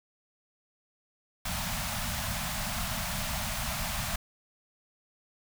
pink band-stop noise, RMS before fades -33 dBFS, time 1.45-4.16 s, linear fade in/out 5 ms, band 240 to 590 Hz, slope 96 dB/octave, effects none

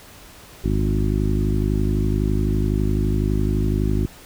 harmonic tone with a mistuned harmonic, 51.91 Hz, G#1, in tune, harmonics 1 / 2 / 3 / 4 / 5 / 6 / 7, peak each -21 / -24 / -26 / -27 / -28 / -29 / -29 dBFS, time 0.64-4.06 s, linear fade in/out 5 ms, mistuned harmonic 1, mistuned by +61 cents, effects pink hiss -44 dBFS RMS until 4.25 s

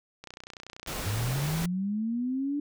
click train, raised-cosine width 0.2 ms, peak -25 dBFS, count 29, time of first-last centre 0.24-1.158 s, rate 30.5 Hz
pink noise, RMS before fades -35 dBFS, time 0.87-1.66 s, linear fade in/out 5 ms
sine linear sweep, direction up, 97 to 293.7 Hz, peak -27 dBFS, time 1.06-2.6 s, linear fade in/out 5 ms
effects none

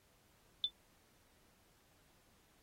sine tone with exponential decay, 3517 Hz, A7, 1 cent flat, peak -26 dBFS, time 0.64-0.71 s, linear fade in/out 1 ms, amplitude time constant 15 ms, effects pink hiss -71 dBFS RMS until 2.62 s + AAC 48 kbps

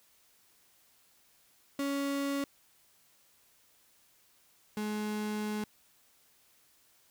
35% pulse tone pair in turn, 279.5 / 211.6 Hz, C#4 / G#3, +14 / +33 cents, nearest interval perfect fourth, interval 481 cents, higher first, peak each -29 / -31 dBFS, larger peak first, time 1.79-2.44 / 4.77-5.64 s, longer second, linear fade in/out 2 ms, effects white hiss -66 dBFS RMS until 7.1 s

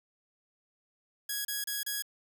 5% pulse tone bursts, 1661.2 Hz, G#6, in tune, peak -21 dBFS, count 4, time 1.29-2.023 s, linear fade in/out 5 ms, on 160 ms, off 31 ms, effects none

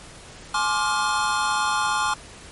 square chord, D half-diminished seventh, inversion second, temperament just, 845.8 / 1057.2 / 1174.7 / 1409.6 Hz, Ab5 / C6 / D6 / F6, +31 / +18 / 0 / +16 cents, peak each -27 dBFS, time 0.54-2.14 s, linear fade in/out 5 ms, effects pink hiss -43 dBFS RMS until 2.51 s + MP3 48 kbps

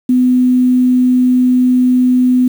sine tone with quantisation, 251.7 Hz, B3, 33 cents sharp, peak -7 dBFS, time 0.09-2.48 s, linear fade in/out 5 ms, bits 6, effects none

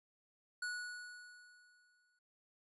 square tone with exponential decay, 1466 Hz, F#6, 16 cents flat, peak -38 dBFS, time 0.62-2.19 s, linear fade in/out 5 ms, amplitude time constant 340 ms, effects resampled to 24000 Hz

